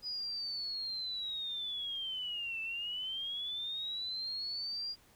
sine linear two-way sweep, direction down then up, 4973 to 2637 to 4842 Hz, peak -36 dBFS, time 0.02-4.96 s, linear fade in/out 50 ms, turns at 2.61 s, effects pink hiss -64 dBFS RMS until 5.15 s

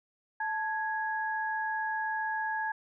sine tone pair together, 876.4 / 1661.2 Hz, A5 / G#6, -7 / 0 cents, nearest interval major seventh, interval 1107 cents, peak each -32 / -33 dBFS, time 0.4-2.72 s, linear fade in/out 5 ms, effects none

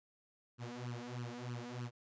sawtooth tone with flanger, 121.6 Hz, B2, 26 cents flat, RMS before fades -44 dBFS, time 0.58-1.91 s, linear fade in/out 50 ms, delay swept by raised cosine 0.67 to 4.07 ms, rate 3.2 Hz, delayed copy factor +0.9, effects resampled to 16000 Hz

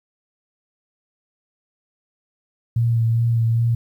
sine tone with vibrato, 115.6 Hz, A#2, 14 cents flat, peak -15 dBFS, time 2.76-3.75 s, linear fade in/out 5 ms, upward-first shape sine, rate 2.5 Hz, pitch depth 24 cents each way, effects 9-bit

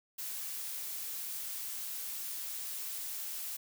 blue noise, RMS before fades -40 dBFS, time 0.18-3.57 s, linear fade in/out 10 ms, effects none

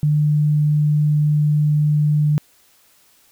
sine tone, 149.7 Hz, D3, 33 cents sharp, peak -13 dBFS, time 0.03-2.38 s, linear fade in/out 0 ms, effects white hiss -55 dBFS RMS until 3.31 s

